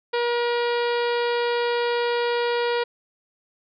harmonic tone, 477.4 Hz, A#4, 41 cents sharp, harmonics 1 / 2 / 3 / 4 / 5 / 6 / 7 / 8 / 9 / 10, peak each -22 / -28 / -32 / -34 / -36 / -38 / -39 / -40 / -41 / -42 dBFS, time 0.13-2.84 s, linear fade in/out 10 ms, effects none

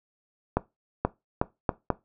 accelerating click train, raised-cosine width 1 ms, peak -8 dBFS, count 5, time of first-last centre 0.57-1.903 s, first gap 480 ms, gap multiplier 0.76, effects noise-tail reverb RT60 0.2 s tail -18 dB re dry

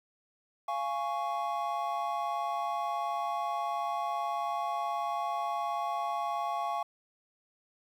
triangle chord, Db major, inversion first, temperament just, 693 / 831.5 / 1108.7 Hz, F5 / Ab5 / Db6, -14 / +2 / 0 cents, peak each -33 dBFS, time 0.68-6.83 s, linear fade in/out 5 ms, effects 10-bit

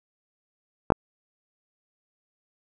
clicks, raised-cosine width 1 ms, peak -3 dBFS, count 2, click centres 0.903 / 0.921 s, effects none

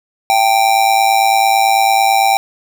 square tone with amplitude modulation, 784 Hz, G5, in tune, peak -7 dBFS, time 0.3-2.37 s, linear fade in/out 0 ms, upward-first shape sine, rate 109 Hz, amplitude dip 65%, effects none

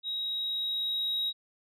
sine tone with level ramp, 3811 Hz, A#7, 38 cents sharp, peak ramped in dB -30 to -25 dBFS, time 0.03-1.33 s, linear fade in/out 50 ms, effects tanh soft clip ceiling -26 dBFS

